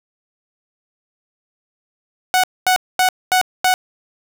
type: tone bursts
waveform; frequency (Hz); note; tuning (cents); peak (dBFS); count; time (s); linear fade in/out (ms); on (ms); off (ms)
sawtooth; 740; F#5; 0; -8; 5; 2.34-3.74; 0; 96; 230
effects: none